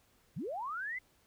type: linear sweep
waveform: sine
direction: up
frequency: 110 to 2093 Hz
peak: -36 dBFS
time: 0.36-0.99 s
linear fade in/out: 10 ms
effects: pink hiss -69 dBFS RMS until 1.26 s